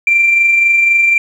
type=tone with amplitude modulation; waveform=sine; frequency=2361 Hz; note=D7; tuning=9 cents sharp; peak=-5 dBFS; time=0.07-1.18 s; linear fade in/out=2 ms; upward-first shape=sine; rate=23.9 Hz; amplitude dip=35%; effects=tanh soft clip ceiling -2 dBFS + 7-bit